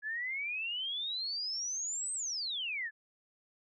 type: exponential two-way sweep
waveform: sine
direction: up then down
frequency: 1679 to 8330 to 1679 Hz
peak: -34 dBFS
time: 0.02-2.91 s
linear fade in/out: 50 ms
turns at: 2.13 s
effects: none